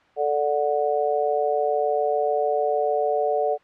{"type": "chord", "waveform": "sine", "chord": "D major", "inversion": "second", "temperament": "just", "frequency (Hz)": [440.5, 587.3, 734.2], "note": ["A4", "D5", "F#5"], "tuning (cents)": [2, 0, -14], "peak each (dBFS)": -24, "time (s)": [0.16, 3.58], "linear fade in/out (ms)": 50, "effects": ["white hiss -57 dBFS RMS until 3.63 s", "low-pass 2000 Hz 12 dB/octave"]}